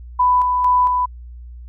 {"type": "tone with tremolo", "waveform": "sine", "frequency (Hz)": 995, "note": "B5", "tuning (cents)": 13, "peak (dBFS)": -11, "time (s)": [0.19, 1.06], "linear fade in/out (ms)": 10, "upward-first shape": "square", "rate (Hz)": 2.2, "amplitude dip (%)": 35, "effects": ["added 60 Hz sine -33 dBFS peak until 1.68 s"]}